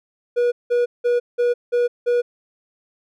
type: tone bursts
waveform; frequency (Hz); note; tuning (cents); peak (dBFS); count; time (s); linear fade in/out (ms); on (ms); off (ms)
triangle; 483.4; B4; -37; -13; 6; 0.36-2.22; 20; 160; 180
effects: none